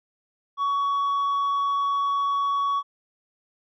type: tone with tanh clipping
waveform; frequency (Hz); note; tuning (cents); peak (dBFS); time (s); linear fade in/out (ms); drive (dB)
sine; 1123; C#6; +22; -22; 0.57-2.83; 50; 3
effects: none